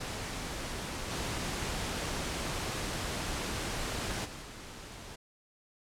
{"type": "noise with level steps", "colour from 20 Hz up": "pink", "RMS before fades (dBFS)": [-38, -35, -44, -46], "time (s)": [0, 5.16], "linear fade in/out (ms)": 10, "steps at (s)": [1.1, 4.24, 4.41], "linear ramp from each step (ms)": 20, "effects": ["low-pass 9000 Hz 12 dB/octave"]}